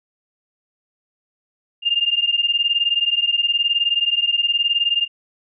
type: beating tone pair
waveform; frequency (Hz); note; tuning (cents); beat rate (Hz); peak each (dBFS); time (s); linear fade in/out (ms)
sine; 2800 / 2819; F7 / F7; +4 / +16; 19; -19; 1.82-5.08; 50
effects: none